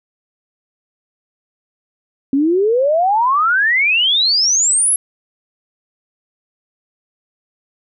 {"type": "exponential sweep", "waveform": "sine", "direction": "up", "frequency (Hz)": [265, 11250], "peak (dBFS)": -11, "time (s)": [2.33, 4.96], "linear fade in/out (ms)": 2, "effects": []}